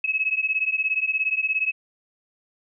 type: beating tone pair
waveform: sine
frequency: 2564 / 2581 Hz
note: E7 / E7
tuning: -49 / -37 cents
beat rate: 17 Hz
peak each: -24 dBFS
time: 0.04-1.72 s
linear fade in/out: 5 ms
effects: none